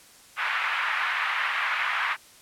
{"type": "band-pass noise", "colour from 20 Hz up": "white", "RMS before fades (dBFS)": -27, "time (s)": [0.36, 2.17], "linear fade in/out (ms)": 50, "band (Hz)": [1000, 2300], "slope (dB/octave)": 24, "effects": ["white hiss -52 dBFS RMS until 2.41 s", "low-pass 11000 Hz 12 dB/octave"]}